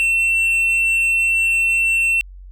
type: tone with hard clipping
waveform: sine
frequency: 2699 Hz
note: E7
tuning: 40 cents sharp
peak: -15 dBFS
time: 0-2.21 s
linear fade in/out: 0 ms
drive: 3 dB
effects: added 46 Hz sine -35 dBFS peak until 2.51 s